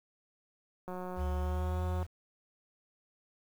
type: click train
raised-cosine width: 1 ms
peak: -28 dBFS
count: 210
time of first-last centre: 0.88-2.028 s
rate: 182 Hz
type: tone with pitch glide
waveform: sine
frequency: 73.2 to 83.6 Hz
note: D2 to E2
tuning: -5 to +25 cents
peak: -31 dBFS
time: 1.16-2.07 s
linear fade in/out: 50 ms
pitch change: +230 cents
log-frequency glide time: 1.4-1.84 s
effects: 9-bit